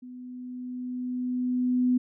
sine tone with level ramp, 250 Hz, B3, 21 cents sharp, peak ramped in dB -40 to -19 dBFS, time 0.02-1.98 s, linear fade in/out 10 ms, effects none

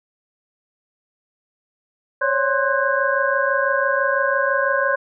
sine tone cluster, 541 / 567 / 1052 / 1502 / 1624 Hz, C#5 / C#5 / C6 / F#6 / G#6, -42 / +39 / +9 / +26 / -39 cents, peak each -23 dBFS, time 2.21-4.96 s, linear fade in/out 10 ms, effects none

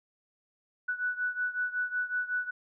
sine beating tone pair, 1480 / 1485.4 Hz, F#6 / F#6, 0 / +6 cents, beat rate 5.4 Hz, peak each -31 / -34 dBFS, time 0.88-2.51 s, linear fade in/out 10 ms, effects none

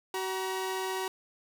sawtooth tone pair together, 377.4 / 951 Hz, F#4 / A#5, +34 / +34 cents, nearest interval octave + major third, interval 1600 cents, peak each -29 / -32 dBFS, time 0.14-1.08 s, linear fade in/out 2 ms, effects none

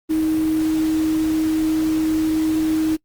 sine tone in noise, 315.3 Hz, D#4, 23 cents sharp, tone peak -16 dBFS, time 0.09-2.97 s, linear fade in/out 20 ms, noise pink, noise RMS -34 dBFS, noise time 0.09-2.97 s, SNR +15 dB, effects noise-tail reverb RT60 0.1 s tail -25 dB re dry + Opus 32 kbps

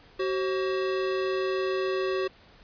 square tone pair together, 378.3 / 535 Hz, F#4 / C5, +38 / +38 cents, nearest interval tritone, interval 600 cents, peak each -27 / -34 dBFS, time 0.19-2.28 s, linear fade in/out 10 ms, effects pink hiss -55 dBFS RMS until 2.63 s + resampled to 11025 Hz

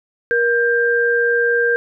sine tone pair together, 473.4 / 1589 Hz, A#4 / G6, +27 / +23 cents, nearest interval octave + major sixth, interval 2096 cents, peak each -16 dBFS, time 0.31-1.76 s, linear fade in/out 0 ms, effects none

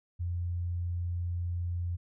sine tone, 87.31 Hz, F2, in tune, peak -30 dBFS, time 0.19-1.97 s, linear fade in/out 20 ms, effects none

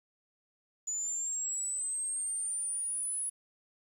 sine exponential sweep, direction up, 6940 to 10320 Hz, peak -32 dBFS, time 0.87-3.3 s, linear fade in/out 10 ms, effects 10-bit

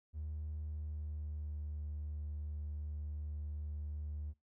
triangle tone with pitch glide, 76.4 to 74.78 Hz, D#2 to D2, -31 to +32 cents, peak -36 dBFS, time 0.13-4.34 s, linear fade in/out 50 ms, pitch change -37 cents, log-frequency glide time 0.6-1.7 s, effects noise-tail reverb RT60 0.2 s tail -25 dB re dry + tanh soft clip ceiling -35 dBFS

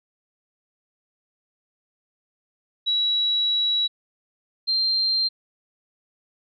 sine tone pair in turn, 3900 / 4166 Hz, B7 / C8, -23 / -8 cents, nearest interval minor second, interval 115 cents, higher second, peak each -19 dBFS, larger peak neither, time 2.86-3.88 / 4.67-5.29 s, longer first, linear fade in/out 20 ms, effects none

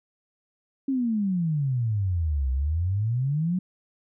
sine exponential two-way sweep, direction down then up, 277.2 to 63.5 to 188.4 Hz, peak -22 dBFS, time 0.88-3.59 s, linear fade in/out 5 ms, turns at 2.51 s, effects none

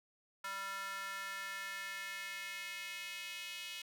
square tone with high-pass filter sweep, 195.7 Hz, G3, 3 cents flat, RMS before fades -44 dBFS, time 0.44-3.82 s, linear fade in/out 5 ms, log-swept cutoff 1300 to 2800 Hz, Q 2.7, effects none

